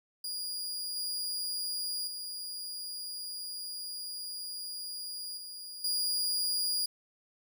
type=tone with level steps; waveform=sawtooth; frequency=4857 Hz; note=D#8; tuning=43 cents flat; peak=-32 / -30 / -35 / -39 / -26 dBFS; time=0.24-6.86 s; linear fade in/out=5 ms; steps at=0.96 / 2.07 / 5.37 / 5.84 s; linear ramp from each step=5 ms; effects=none